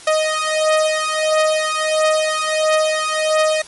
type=beating tone pair; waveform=sawtooth; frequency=622.3 / 623.8 Hz; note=D#5 / D#5; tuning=0 / +4 cents; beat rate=1.5 Hz; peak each=-14 dBFS; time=0.07-3.62 s; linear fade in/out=5 ms; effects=white hiss -39 dBFS RMS until 3.67 s + MP3 48 kbps